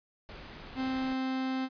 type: low-pass noise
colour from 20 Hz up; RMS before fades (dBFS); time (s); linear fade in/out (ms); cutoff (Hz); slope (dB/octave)
pink; -47; 0.29-1.13; 0; 4600; 12
type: tone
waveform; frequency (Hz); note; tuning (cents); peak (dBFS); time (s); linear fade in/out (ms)
45% pulse; 261.6; C4; 0; -30; 0.75-1.69; 50
effects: resampled to 11025 Hz